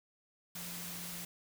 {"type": "tone in noise", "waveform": "sine", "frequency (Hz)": 174.61, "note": "F3", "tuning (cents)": 0, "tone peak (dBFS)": -48, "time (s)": [0.55, 1.25], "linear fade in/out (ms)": 5, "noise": "white", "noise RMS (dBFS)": -44, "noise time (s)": [0.55, 1.25], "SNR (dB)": -7, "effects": []}